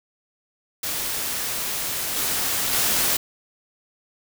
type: noise with level steps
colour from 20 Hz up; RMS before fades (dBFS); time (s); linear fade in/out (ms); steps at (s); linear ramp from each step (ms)
white; -27 / -24 / -21; 0.83-3.17; 5; 2.16 / 2.73; 2
effects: none